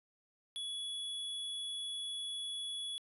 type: tone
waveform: square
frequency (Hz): 3388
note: G#7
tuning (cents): +34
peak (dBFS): -39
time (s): 0.56-2.98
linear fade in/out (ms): 0
effects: resampled to 32000 Hz + 13-bit